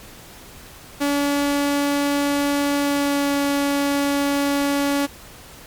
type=tone with pitch glide; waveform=sawtooth; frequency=285.3 to 282.8 Hz; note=C#4 to C#4; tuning=+50 to +35 cents; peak=-14 dBFS; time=1-5.07 s; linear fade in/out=20 ms; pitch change=-15 cents; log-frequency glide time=2.76-3.35 s; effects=pink hiss -42 dBFS RMS until 5.66 s + MP3 96 kbps